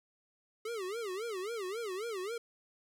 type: tone with vibrato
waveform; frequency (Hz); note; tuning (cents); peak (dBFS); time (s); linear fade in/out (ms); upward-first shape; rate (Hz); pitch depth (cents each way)
square; 415.3; G#4; 0; -37; 0.65-2.38; 5; sine; 3.7; 230
effects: low-pass 12000 Hz 12 dB/octave + 12-bit